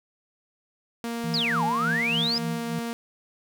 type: tone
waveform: sawtooth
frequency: 233.2 Hz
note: A#3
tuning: 1 cent sharp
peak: -25 dBFS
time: 1.04-2.93 s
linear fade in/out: 0 ms
type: tone with tremolo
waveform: sine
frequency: 165.3 Hz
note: E3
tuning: 5 cents sharp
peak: -27 dBFS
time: 1.24-2.79 s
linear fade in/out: 0 ms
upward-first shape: sine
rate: 3.4 Hz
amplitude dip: 85%
type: exponential two-way sweep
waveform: sine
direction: down then up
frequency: 5170 to 801 to 5170 Hz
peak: -23 dBFS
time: 1.34-2.38 s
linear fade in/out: 0 ms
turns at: 1.64 s
effects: none